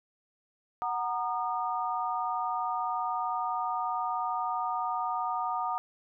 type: chord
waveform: sine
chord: D# minor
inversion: first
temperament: equal with one note detuned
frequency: 740 / 932.3 / 1221 Hz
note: F#5 / A#5 / D#6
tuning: 0 / 0 / -33 cents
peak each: -33 dBFS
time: 0.82-5.78 s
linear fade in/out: 0 ms
effects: none